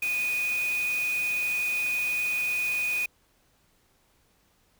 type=tone in noise; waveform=sine; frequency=2478 Hz; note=D#7; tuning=8 cents flat; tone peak=-25 dBFS; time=0.02-3.06 s; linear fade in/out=5 ms; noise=white; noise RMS=-39 dBFS; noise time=0.02-3.06 s; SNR=+11 dB; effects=pink hiss -66 dBFS RMS until 4.79 s